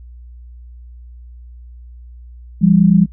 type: tone pair together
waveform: sine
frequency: 171.2 / 200.1 Hz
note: F3 / G3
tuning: -34 / +36 cents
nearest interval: minor third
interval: 270 cents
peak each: -10 dBFS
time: 2.61-3.06 s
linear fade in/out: 20 ms
effects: noise-tail reverb RT60 0.1 s tail -22 dB re dry + added 60 Hz sine -34 dBFS peak until 3.12 s

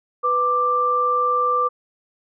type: tone pair together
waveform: sine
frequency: 496 / 1179.7 Hz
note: B4 / D6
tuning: +7 / +7 cents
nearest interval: octave + minor third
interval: 1500 cents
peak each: -24 / -17 dBFS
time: 0.23-1.69 s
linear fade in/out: 20 ms
effects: none

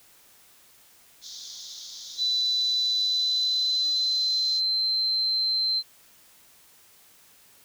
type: band-pass noise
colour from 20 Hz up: pink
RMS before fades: -41 dBFS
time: 1.21-4.62 s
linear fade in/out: 50 ms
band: 3400 to 6700 Hz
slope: 96 dB/octave
type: tone with pitch glide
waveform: sine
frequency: 3990 to 4107 Hz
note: B7 to C8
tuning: +17 to -33 cents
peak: -22 dBFS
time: 2.17-5.83 s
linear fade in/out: 50 ms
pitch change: +50 cents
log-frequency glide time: 2.86-4.84 s
effects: white hiss -56 dBFS RMS until 7.64 s

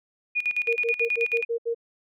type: tone with tremolo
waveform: sine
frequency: 2452 Hz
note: D#7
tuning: 26 cents flat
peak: -21 dBFS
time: 0.35-1.45 s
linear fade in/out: 20 ms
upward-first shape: square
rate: 9.3 Hz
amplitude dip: 80%
type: tone bursts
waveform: sine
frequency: 464.7 Hz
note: A#4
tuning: 5 cents flat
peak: -23 dBFS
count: 7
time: 0.67-1.747 s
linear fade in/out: 20 ms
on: 93 ms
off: 71 ms
effects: none

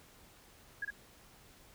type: tone with echo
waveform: sine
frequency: 1655 Hz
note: G#6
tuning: 6 cents flat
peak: -34 dBFS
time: 0.82-0.85 s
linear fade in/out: 5 ms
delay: 55 ms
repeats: 1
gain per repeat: -2 dB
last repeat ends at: 0.905 s
effects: pink hiss -60 dBFS RMS until 1.74 s

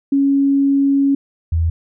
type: tone pair in turn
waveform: sine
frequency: 277.2 / 82.41 Hz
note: C#4 / E2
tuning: 0 / 0 cents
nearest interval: octave + major sixth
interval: 2100 cents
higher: first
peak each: -11 / -13 dBFS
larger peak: first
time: 0.12-1.15 / 1.52-1.7 s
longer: first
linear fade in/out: 5 ms
effects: none

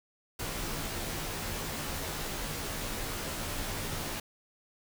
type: noise with comb filter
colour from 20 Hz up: pink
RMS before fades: -36 dBFS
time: 0.39-4.2 s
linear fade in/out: 5 ms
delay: 16 ms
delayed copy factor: -0.75
effects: none

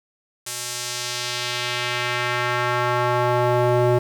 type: tone with band-pass filter sweep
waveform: square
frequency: 122.4 Hz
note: B2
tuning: 15 cents flat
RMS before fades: -22 dBFS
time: 0.46-3.99 s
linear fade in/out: 10 ms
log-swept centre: 8800 to 480 Hz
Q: 1.1
effects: 7-bit

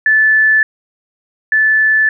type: tone pair in turn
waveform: sine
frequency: 1745 / 1745 Hz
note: A6 / A6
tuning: -15 / -15 cents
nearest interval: unison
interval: 0 cents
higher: neither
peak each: -7 / -8 dBFS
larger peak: first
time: 0.06-0.63 / 1.52-2.09 s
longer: neither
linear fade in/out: 2 ms
effects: none

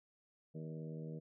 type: harmonic tone with a mistuned harmonic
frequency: 79 Hz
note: D#2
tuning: 27 cents sharp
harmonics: 2 / 3 / 4 / 5 / 6 / 7 / 8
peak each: -44 / -52 / -55 / -56 / -52 / -62 / -62 dBFS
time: 0.54-1.2 s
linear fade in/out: 20 ms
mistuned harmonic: 7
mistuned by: +43 cents
effects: none

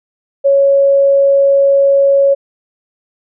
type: tone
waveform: sine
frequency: 554.4 Hz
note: C#5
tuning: in tune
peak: -6 dBFS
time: 0.44-2.35 s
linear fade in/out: 20 ms
effects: none

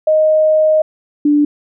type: tone pair in turn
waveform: sine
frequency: 622.3 / 293.7 Hz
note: D#5 / D4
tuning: 0 / 0 cents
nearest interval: octave + minor second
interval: 1300 cents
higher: first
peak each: -8 dBFS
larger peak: neither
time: 0.07-0.82 / 1.25-1.45 s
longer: first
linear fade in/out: 5 ms
effects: none

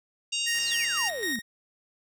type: harmonic tone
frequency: 932.3 Hz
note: A#5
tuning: in tune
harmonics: 3 / 4 / 5 / 6 / 7 / 8 / 9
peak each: -29 / -35 / -37 / -37 / -38 / -39 / -38 dBFS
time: 0.32-1.09 s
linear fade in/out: 10 ms
type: tone with tremolo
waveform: sawtooth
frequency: 1864.7 Hz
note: A#6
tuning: in tune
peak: -24 dBFS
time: 0.46-1.42 s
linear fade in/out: 20 ms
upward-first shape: square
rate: 3.9 Hz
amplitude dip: 60%
type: click train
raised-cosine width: 0.3 ms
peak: -31 dBFS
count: 78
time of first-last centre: 0.55-1.324 s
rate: 99.5 Hz
type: exponential sweep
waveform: sine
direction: down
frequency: 5920 to 207.7 Hz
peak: -32 dBFS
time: 0.6-1.39 s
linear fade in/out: 0 ms
effects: none

